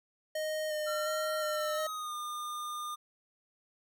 square tone with vibrato, 615 Hz, D#5, 20 cents flat, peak -33 dBFS, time 0.35-1.87 s, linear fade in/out 5 ms, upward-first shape square, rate 1.4 Hz, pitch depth 16 cents each way
square tone with pitch glide, 1366 to 1210 Hz, F6 to D#6, -39 to -49 cents, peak -37 dBFS, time 0.86-2.96 s, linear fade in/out 20 ms, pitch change -210 cents, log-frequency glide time 1.48-2.14 s
effects none

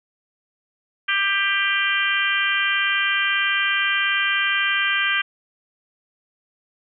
harmonic tone with a mistuned harmonic, 395.9 Hz, G4, 17 cents sharp, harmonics 3 / 4 / 5 / 6 / 7 / 8, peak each -28 / -22 / -26 / -25 / -28 / -26 dBFS, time 1.08-5.22 s, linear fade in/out 10 ms, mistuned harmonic 8, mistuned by -23 cents, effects none

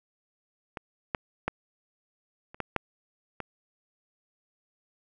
clicks, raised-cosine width 0.5 ms, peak -20 / -12 / -12 / -30 / -15 / -10 / -19 dBFS, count 7, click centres 0.772 / 1.148 / 1.48 / 2.545 / 2.603 / 2.763 / 3.403 s, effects none

